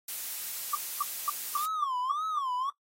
blue noise, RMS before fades -36 dBFS, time 0.08-1.66 s, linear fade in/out 5 ms
sine tone bursts, 1170 Hz, D6, 7 cents flat, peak -24 dBFS, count 7, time 0.73-2.391 s, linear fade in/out 5 ms, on 23 ms, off 250 ms
triangle tone with vibrato, 1129 Hz, C#6, 31 cents sharp, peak -28 dBFS, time 1.57-2.7 s, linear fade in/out 2 ms, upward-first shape sine, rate 1.8 Hz, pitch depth 230 cents each way
effects noise-tail reverb RT60 0.1 s tail -19 dB re dry + AAC 48 kbps

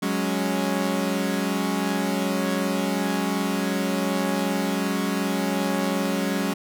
sawtooth chord, F# suspended second, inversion none, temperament equal, 185 / 207.7 / 277.2 Hz, F#3 / G#3 / C#4, 0 / 0 / 0 cents, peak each -23 dBFS, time 0.02-6.54 s, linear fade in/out 10 ms, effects none

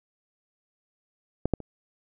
clicks, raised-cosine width 2 ms, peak -11 / -9 / -26 dBFS, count 3, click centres 1.456 / 1.537 / 1.603 s, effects none

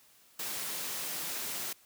white high-pass noise, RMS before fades -37 dBFS, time 0.39-1.73 s, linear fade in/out 5 ms, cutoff 120 Hz, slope 96 dB/octave, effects white hiss -62 dBFS RMS until 1.85 s + high-pass 60 Hz 12 dB/octave

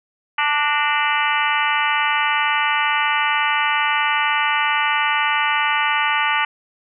harmonic tone with a mistuned harmonic, 293.7 Hz, D4, in tune, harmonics 3 / 4 / 5 / 6 / 7 / 8 / 9 / 10, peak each -22 / -23 / -24 / -25 / -25 / -26 / -27 / -27 dBFS, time 0.38-6.45 s, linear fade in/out 5 ms, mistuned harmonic 6, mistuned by +68 cents, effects none

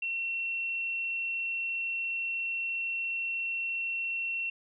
sine tone, 2717 Hz, F7, 48 cents flat, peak -30 dBFS, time 0.02-4.5 s, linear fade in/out 5 ms, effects none

